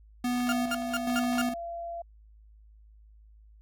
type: tone with tremolo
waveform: square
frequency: 245.9 Hz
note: B3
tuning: 7 cents flat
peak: -27 dBFS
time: 0.24-1.54 s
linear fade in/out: 5 ms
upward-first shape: square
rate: 1.2 Hz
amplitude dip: 50%
type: tone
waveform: sine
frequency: 682 Hz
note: F5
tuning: 41 cents flat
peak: -34 dBFS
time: 0.48-2.02 s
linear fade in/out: 5 ms
type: tone bursts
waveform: 30% pulse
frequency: 1400 Hz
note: F6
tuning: 4 cents sharp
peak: -25 dBFS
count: 5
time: 0.49-1.415 s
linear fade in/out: 0 ms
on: 33 ms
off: 190 ms
effects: added 53 Hz sine -52 dBFS peak until 3.61 s + AAC 64 kbps